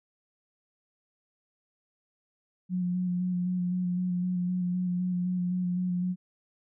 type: tone with vibrato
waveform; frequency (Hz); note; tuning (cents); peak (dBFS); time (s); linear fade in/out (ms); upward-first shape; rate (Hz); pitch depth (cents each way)
sine; 180; F#3; -47; -26; 2.69-6.16; 50; square; 3.9; 18
effects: none